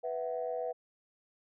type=chord; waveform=sine; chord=B suspended fourth; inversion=none; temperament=equal with one note detuned; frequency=493.9 / 659.3 / 747.7 Hz; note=B4 / E5 / F#5; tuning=0 / 0 / +18 cents; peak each=-35 / -37 / -40 dBFS; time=0.03-0.73 s; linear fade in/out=20 ms; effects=tanh soft clip ceiling -24 dBFS